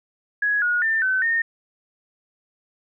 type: tone with pitch steps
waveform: sine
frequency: 1671 / 1446 / 1791 / 1523 / 1834 Hz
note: G#6 / F#6 / A6 / F#6 / A#6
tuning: +10 / -40 / +30 / +50 / -29 cents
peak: -18 dBFS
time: 0.42-1.42 s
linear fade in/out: 5 ms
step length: 200 ms
effects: none